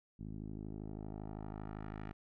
10% pulse tone with low-pass filter sweep, 52.6 Hz, G#1, 23 cents sharp, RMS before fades -45 dBFS, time 0.19-2.13 s, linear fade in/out 10 ms, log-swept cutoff 220 to 2100 Hz, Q 1.2, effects none

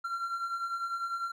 triangle beating tone pair, 1360 / 1370 Hz, F6 / F6, -46 / -34 cents, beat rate 10 Hz, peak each -38 / -31 dBFS, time 0.04-1.32 s, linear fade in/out 10 ms, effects none

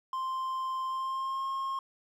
triangle tone with pitch glide, 1046.5 to 1074.7 Hz, C6 to C6, 0 to +46 cents, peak -29 dBFS, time 0.13-1.79 s, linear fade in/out 2 ms, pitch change +46 cents, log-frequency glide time 0.86-1.47 s, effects none

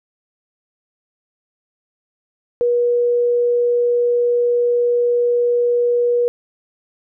sine tone, 481.7 Hz, B4, 43 cents flat, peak -13 dBFS, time 2.61-6.28 s, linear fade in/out 0 ms, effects none

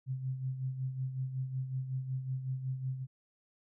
sine tone with tremolo, 130.8 Hz, C3, in tune, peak -31 dBFS, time 0.06-3.07 s, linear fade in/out 50 ms, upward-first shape sine, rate 5.4 Hz, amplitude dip 60%, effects none

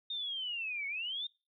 sine linear two-way sweep, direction down then up, 3685 to 2187 to 3685 Hz, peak -35 dBFS, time 0.1-1.27 s, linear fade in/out 5 ms, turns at 0.87 s, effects noise-tail reverb RT60 0.3 s tail -24 dB re dry

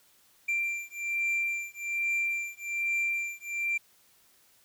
triangle beating tone pair, 2362 / 2363.2 Hz, D7 / D7, +9 / +10 cents, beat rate 1.2 Hz, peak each -30 dBFS, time 0.48-3.78 s, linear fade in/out 10 ms, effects white hiss -63 dBFS RMS until 4.64 s

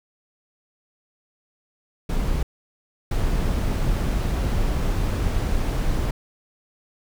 brown noise bursts at uneven times, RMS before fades -22 dBFS, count 2, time 2.09-2.43 / 3.11-6.11 s, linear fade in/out 5 ms, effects none

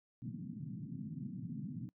pink band-pass noise, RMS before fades -44 dBFS, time 0.22-1.89 s, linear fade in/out 0 ms, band 120 to 260 Hz, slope 48 dB/octave, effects noise-tail reverb RT60 0.1 s tail -26 dB re dry

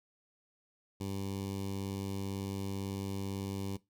15% pulse tone with notch filter, 98 Hz, G2, in tune, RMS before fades -38 dBFS, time 1-3.77 s, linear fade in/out 10 ms, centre 1500 Hz, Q 0.78, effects noise-tail reverb RT60 0.2 s tail -19 dB re dry

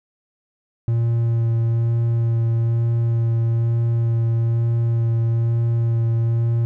triangle tone with vibrato, 115.8 Hz, A#2, 11 cents flat, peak -14 dBFS, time 0.88-6.65 s, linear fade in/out 0 ms, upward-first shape sine, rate 1.1 Hz, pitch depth 12 cents each way, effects none

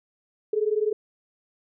sine tone pair together, 416 / 436 Hz, G#4 / A4, +3 / -16 cents, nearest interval minor second, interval 81 cents, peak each -24 dBFS, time 0.53-0.93 s, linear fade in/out 5 ms, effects none

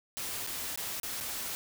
white noise with dropouts, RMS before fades -37 dBFS, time 0.17-1.55 s, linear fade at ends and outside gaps 0 ms, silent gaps 0.466-0.473 / 0.759-0.775 / 0.999-1.032 / 1.203-1.208 s, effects none

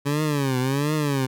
20% pulse tone with vibrato, 140 Hz, C#3, 18 cents sharp, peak -16 dBFS, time 0.05-1.27 s, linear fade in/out 20 ms, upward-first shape triangle, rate 1.4 Hz, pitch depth 190 cents each way, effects none

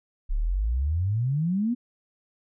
sine exponential sweep, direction up, 32.7 to 251.1 Hz, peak -22 dBFS, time 0.29-1.75 s, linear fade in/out 20 ms, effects none

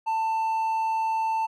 sine tone with hard clipping, 890 Hz, A5, 20 cents sharp, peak -24 dBFS, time 0.06-1.47 s, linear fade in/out 20 ms, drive 3 dB, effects none

